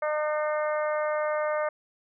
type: harmonic tone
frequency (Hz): 303.4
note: D#4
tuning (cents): -44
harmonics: 2 / 3 / 4 / 5 / 6 / 7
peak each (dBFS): -26 / -36 / -33 / -38 / -40 / -41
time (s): 0.02-1.69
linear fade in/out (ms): 5
effects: none